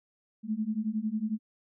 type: beating tone pair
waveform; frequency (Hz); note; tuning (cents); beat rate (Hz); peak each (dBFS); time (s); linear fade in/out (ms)
sine; 210.5 / 221.5; G#3 / A3; +24 / +12; 11; -32 / -31; 0.43-1.39; 50
effects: none